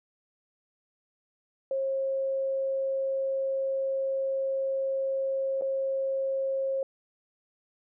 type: tone with dropouts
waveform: sine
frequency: 538 Hz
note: C5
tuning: 48 cents sharp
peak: -26 dBFS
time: 1.71-6.83 s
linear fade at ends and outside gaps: 2 ms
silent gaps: 5.612-5.62 s
effects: none